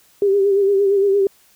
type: tone with vibrato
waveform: sine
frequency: 396.8 Hz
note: G4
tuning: 21 cents sharp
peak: -12 dBFS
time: 0.22-1.27 s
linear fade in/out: 2 ms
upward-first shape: sine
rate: 8.7 Hz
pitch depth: 47 cents each way
effects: white hiss -54 dBFS RMS until 1.55 s